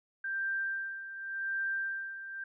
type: tone with tremolo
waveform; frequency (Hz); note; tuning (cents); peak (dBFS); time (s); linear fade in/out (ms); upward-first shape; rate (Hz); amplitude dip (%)
sine; 1577; G6; +10; -30; 0.24-2.44; 5; sine; 0.88; 70
effects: none

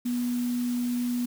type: tone in noise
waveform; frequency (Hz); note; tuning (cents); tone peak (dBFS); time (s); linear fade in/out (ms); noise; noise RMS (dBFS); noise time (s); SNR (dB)
sine; 243.7; B3; -23; -25; 0.05-1.26; 10; white; -43; 0.05-1.26; +15
effects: none

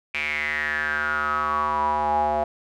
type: tone with band-pass filter sweep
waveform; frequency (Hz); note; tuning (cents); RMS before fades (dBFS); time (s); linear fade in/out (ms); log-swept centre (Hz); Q
square; 75.3; D2; +44; -24; 0.14-2.44; 5; 2400 to 720; 9
effects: none

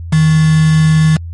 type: tone with quantisation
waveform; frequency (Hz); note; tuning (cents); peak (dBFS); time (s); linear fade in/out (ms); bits
sine; 157.3; D#3; +19; -6; 0.12-1.17; 10; 3
effects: added 84 Hz sine -22 dBFS peak until 1.33 s + MP3 48 kbps

